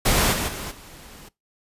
pink noise with level steps, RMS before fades -19 / -25 / -32 / -44 dBFS, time 0.05-1.29 s, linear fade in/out 10 ms, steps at 0.32 / 0.47 / 0.7 s, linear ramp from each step 20 ms, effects noise-tail reverb RT60 0.2 s tail -22 dB re dry + resampled to 32000 Hz

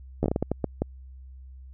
slowing click train, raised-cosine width 2 ms, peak -11 dBFS, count 10, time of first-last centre 0.23-0.82 s, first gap 12 ms, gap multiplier 1.4, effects added 65 Hz sine -42 dBFS peak until 1.73 s

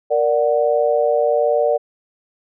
sine chord, Bb augmented, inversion none, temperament equal, 466.2 / 587.3 / 740 Hz, Bb4 / D5 / F#5, 0 / 0 / 0 cents, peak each -18 / -16 / -22 dBFS, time 0.1-1.78 s, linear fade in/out 20 ms, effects none

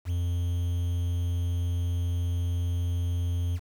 triangle tone with quantisation, 87.31 Hz, F2, in tune, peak -23 dBFS, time 0.05-3.6 s, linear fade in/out 50 ms, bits 8, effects none

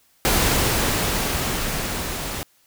pink noise with level ramp, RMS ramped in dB -18 to -29 dBFS, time 0.25-2.43 s, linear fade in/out 0 ms, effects white hiss -60 dBFS RMS until 2.66 s

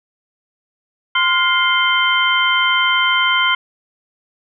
sine tone cluster, 1037 / 1415 / 2102 / 3106 Hz, C6 / F6 / C7 / G7, -16 / +22 / +7 / -17 cents, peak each -18 dBFS, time 1.15-3.55 s, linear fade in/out 5 ms, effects none

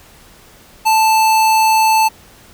square tone, 880 Hz, A5, in tune, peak -10 dBFS, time 0.85-2.09 s, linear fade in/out 20 ms, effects pink hiss -44 dBFS RMS until 2.53 s

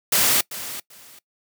white noise with echo, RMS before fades -18 dBFS, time 0.12-0.41 s, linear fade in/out 5 ms, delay 390 ms, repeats 2, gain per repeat -14 dB, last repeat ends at 1.19 s, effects noise-tail reverb RT60 0.1 s tail -21 dB re dry + high-pass 100 Hz 12 dB/octave

